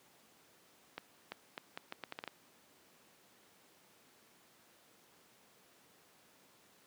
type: accelerating click train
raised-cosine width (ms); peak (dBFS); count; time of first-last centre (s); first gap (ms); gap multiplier
0.3; -25; 10; 0.98-2.277; 340; 0.76
effects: pink hiss -65 dBFS RMS until 6.86 s + high-pass 200 Hz 12 dB/octave